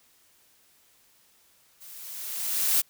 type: noise with level ramp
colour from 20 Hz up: blue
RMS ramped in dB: -47 to -21 dBFS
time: 1.8-2.82 s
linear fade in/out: 20 ms
effects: white hiss -62 dBFS RMS until 2.89 s